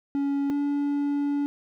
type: tone pair in turn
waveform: triangle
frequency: 280.6 / 286.3 Hz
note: C#4 / D4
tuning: +21 / -44 cents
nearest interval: unison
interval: 35 cents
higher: second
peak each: -21 dBFS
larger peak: neither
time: 0.15-0.5 / 0.5-1.46 s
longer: second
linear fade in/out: 0 ms
effects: none